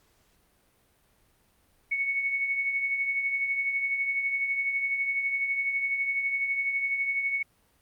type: tone with tremolo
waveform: sine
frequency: 2217 Hz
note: C#7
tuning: in tune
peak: -23 dBFS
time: 1.91-7.43 s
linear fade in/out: 10 ms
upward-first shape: triangle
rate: 12 Hz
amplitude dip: 55%
effects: pink hiss -66 dBFS RMS until 7.81 s + Opus 48 kbps